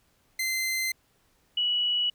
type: tone pair in turn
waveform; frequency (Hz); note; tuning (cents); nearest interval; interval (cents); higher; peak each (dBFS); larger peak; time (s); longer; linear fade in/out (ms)
sawtooth / sine; 2072 / 2936; C7 / F#7; -17 / -14; tritone; 603; second; -23; neither; 0.39-0.92 / 1.57-2.1; neither; 5
effects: pink hiss -67 dBFS RMS until 2.14 s